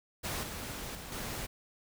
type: noise with level steps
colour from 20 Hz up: pink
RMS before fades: -36 / -41 / -45 / -39 dBFS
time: 0.23-1.47 s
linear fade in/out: 20 ms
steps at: 0.43 / 0.95 / 1.12 s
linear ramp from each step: 2 ms
effects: none